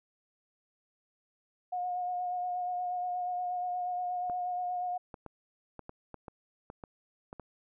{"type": "tone with vibrato", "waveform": "sine", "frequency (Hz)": 720, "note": "F#5", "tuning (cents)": -47, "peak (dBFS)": -31, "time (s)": [1.72, 4.98], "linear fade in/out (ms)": 10, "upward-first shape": "sine", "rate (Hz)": 8.4, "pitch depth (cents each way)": 19}
{"type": "clicks", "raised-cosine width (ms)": 1, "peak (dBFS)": -29, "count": 11, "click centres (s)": [4.298, 5.142, 5.263, 5.793, 5.894, 6.143, 6.282, 6.701, 6.838, 7.329, 7.397]}
{"effects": []}